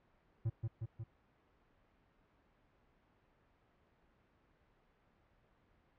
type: tone with echo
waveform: triangle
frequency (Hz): 112.3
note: A2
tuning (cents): +36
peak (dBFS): -30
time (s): 0.45-0.5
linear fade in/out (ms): 10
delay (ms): 180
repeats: 3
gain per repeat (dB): -3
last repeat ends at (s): 1.04
effects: pink hiss -72 dBFS RMS until 5.98 s + low-pass 2000 Hz 12 dB/octave